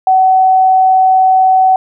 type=tone; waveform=sine; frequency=754 Hz; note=F#5; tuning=32 cents sharp; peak=-5 dBFS; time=0.07-1.76 s; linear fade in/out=2 ms; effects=none